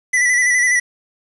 square tone with vibrato, 1975.5 Hz, B6, in tune, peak -13 dBFS, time 0.13-0.8 s, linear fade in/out 10 ms, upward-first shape square, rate 12 Hz, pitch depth 30 cents each way, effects resampled to 24000 Hz + 7-bit

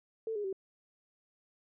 sine tone with pitch steps, 446 / 413.7 / 383.8 Hz, A4 / G#4 / G4, +23 / -7 / -37 cents, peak -33 dBFS, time 0.27-0.528 s, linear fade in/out 2 ms, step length 86 ms, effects none

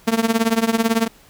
sawtooth tone with tremolo, 226.6 Hz, A#3, 49 cents flat, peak -8 dBFS, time 0.07-1.08 s, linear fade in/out 10 ms, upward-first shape triangle, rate 18 Hz, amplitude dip 95%, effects pink hiss -50 dBFS RMS until 1.29 s

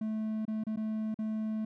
triangle tone with dropouts, 217.6 Hz, A3, 19 cents flat, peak -29 dBFS, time 0.01-1.65 s, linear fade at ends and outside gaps 5 ms, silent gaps 0.453-0.479 / 0.638-0.667 / 0.761-0.771 / 1.144-1.188 s, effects none

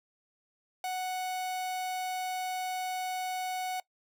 45% pulse tone, 740 Hz, F#5, in tune, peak -32 dBFS, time 0.84-3.8 s, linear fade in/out 2 ms, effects noise-tail reverb RT60 0.1 s tail -21 dB re dry

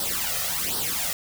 white noise with flanger, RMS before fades -27 dBFS, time 0-1.13 s, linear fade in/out 2 ms, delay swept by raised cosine 0.21 to 1.61 ms, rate 1.3 Hz, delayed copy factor +0.75, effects none

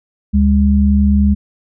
sine tone pair together, 73 / 203.4 Hz, D2 / G#3, -10 / -36 cents, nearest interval octave + tritone, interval 1774 cents, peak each -11 dBFS, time 0.33-1.35 s, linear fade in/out 20 ms, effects none

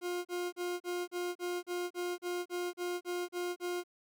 40% pulse tone bursts, 354.4 Hz, F4, 25 cents sharp, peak -33 dBFS, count 14, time 0.01-3.838 s, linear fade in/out 50 ms, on 240 ms, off 36 ms, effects none

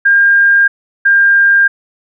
sine tone pair in turn, 1607 / 1601.3 Hz, G6 / G6, +43 / +36 cents, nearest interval unison, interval 7 cents, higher first, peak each -5 dBFS, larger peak neither, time 0.05-0.68 / 1.05-1.68 s, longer neither, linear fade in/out 10 ms, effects none

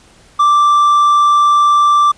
triangle tone, 1174 Hz, D6, 1 cent flat, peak -5 dBFS, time 0.39-2.12 s, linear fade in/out 10 ms, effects pink hiss -46 dBFS RMS until 2.17 s + resampled to 22050 Hz

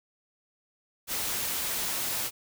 white noise, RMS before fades -31 dBFS, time 1.07-2.31 s, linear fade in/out 50 ms, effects none

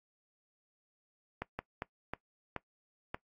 slowing click train, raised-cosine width 0.5 ms, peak -21 dBFS, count 6, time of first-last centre 1.42-3.145 s, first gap 170 ms, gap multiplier 1.36, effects noise-tail reverb RT60 0.1 s tail -20 dB re dry + AAC 32 kbps

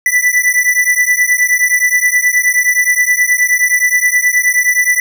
square beating tone pair, 1975.5 / 1985 Hz, B6 / B6, 0 / +8 cents, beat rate 9.5 Hz, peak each -13 dBFS, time 0.06-5 s, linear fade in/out 2 ms, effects none

